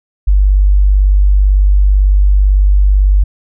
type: tone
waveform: sine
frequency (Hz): 49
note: G1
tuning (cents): 0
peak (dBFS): -5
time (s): 0.27-3.24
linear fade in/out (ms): 10
effects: none